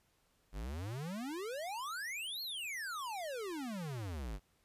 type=exponential two-way sweep; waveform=square; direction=up then down; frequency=44.77 to 4400 to 44.77 Hz; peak=-40 dBFS; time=0.52-4.4 s; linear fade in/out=50 ms; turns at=2.42 s; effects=pink hiss -74 dBFS RMS until 4.64 s + resampled to 32000 Hz